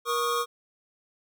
square tone cluster, 474.9 / 1103 / 1239 Hz, A#4 / C#6 / D#6, +32 / -9 / -8 cents, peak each -30 dBFS, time 0.05-0.46 s, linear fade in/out 50 ms, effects none

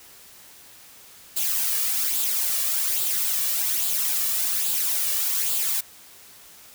blue noise with flanger, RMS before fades -24 dBFS, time 1.36-5.81 s, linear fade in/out 10 ms, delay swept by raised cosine 0.25 to 1.75 ms, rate 1.2 Hz, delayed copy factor +0.5, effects white hiss -48 dBFS RMS until 6.74 s

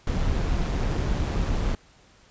brown noise with amplitude modulation, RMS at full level -23 dBFS, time 0.07-1.75 s, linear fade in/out 2 ms, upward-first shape sine, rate 146 Hz, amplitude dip 35%, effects pink hiss -56 dBFS RMS until 2.3 s + resampled to 16000 Hz

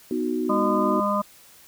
sine chord, B major, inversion none, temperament equal, 246.9 / 311.1 / 370 Hz, B3 / D#4 / F#4, 0 / 0 / 0 cents, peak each -27 dBFS, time 0.11-1 s, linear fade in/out 2 ms
harmonic tone, 203.8 Hz, G#3, 32 cents flat, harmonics 1 / 3 / 5 / 6, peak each -26 / -26 / -26 / -26 dBFS, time 0.49-1.22 s, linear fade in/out 10 ms
effects white hiss -51 dBFS RMS until 1.67 s

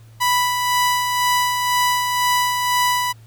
sawtooth tone with tremolo, 987.8 Hz, B5, in tune, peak -11 dBFS, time 0.2-3.13 s, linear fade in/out 20 ms, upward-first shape sine, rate 2 Hz, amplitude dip 40%, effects added 112 Hz sine -42 dBFS peak until 3.26 s + pink hiss -55 dBFS RMS until 3.26 s

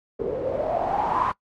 white noise with low-pass filter sweep, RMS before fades -25 dBFS, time 0.19-1.32 s, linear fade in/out 10 ms, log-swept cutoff 420 to 1100 Hz, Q 8.5, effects noise-tail reverb RT60 0.1 s tail -21 dB re dry + AAC 64 kbps

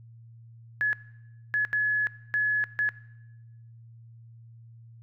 sine tone bursts at uneven times, 1700 Hz, G#6, 40 cents sharp, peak -22 dBFS, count 5, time 0.81-0.93 / 1.54-1.65 / 1.73-2.07 / 2.34-2.64 / 2.79-2.89 s, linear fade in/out 0 ms, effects noise-tail reverb RT60 1.0 s tail -19 dB re dry + added 115 Hz sine -47 dBFS peak until 5.02 s

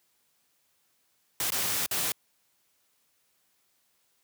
white noise with dropouts, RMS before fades -29 dBFS, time 1.4-2.12 s, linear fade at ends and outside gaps 2 ms, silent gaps 1.504-1.52 / 1.862-1.911 s, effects white hiss -71 dBFS RMS until 4.23 s + high-pass 80 Hz 12 dB/octave

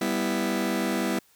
sawtooth chord, E minor, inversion first, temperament just, 197.78 / 247.2 / 329.6 Hz, G3 / B3 / E4, +16 / +2 / 0 cents, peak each -25 dBFS, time 0.01-1.19 s, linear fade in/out 5 ms, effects white hiss -61 dBFS RMS until 1.35 s

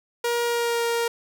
sawtooth tone with pitch glide, 474.3 to 467.5 Hz, A#4 to A#4, +30 to +5 cents, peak -18 dBFS, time 0.24-1.08 s, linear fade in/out 5 ms, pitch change -25 cents, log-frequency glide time 0.45-0.83 s, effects none

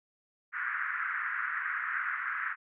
pink band-pass noise, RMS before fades -34 dBFS, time 0.52-2.56 s, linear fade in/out 50 ms, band 1300 to 1900 Hz, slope 48 dB/octave, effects none

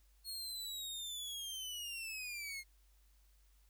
sawtooth linear sweep, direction down, 4328 to 2121 Hz, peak -39 dBFS, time 0.24-2.64 s, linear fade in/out 50 ms, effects added 50 Hz sine -65 dBFS peak until 3.69 s + white hiss -75 dBFS RMS until 3.69 s

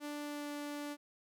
sawtooth tone with pitch glide, 293.7 to 291.7 Hz, D4 to D4, 0 to -12 cents, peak -36 dBFS, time 0-0.97 s, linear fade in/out 50 ms, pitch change -12 cents, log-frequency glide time 0.22-0.5 s, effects none

